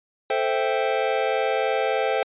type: chord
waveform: square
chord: A minor seventh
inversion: none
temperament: equal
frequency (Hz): 440 / 523.3 / 659.3 / 784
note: A4 / C5 / E5 / G5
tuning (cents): 0 / 0 / 0 / 0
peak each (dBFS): -27 / -26 / -29 / -27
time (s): 0.3-2.23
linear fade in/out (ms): 2
effects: resampled to 8000 Hz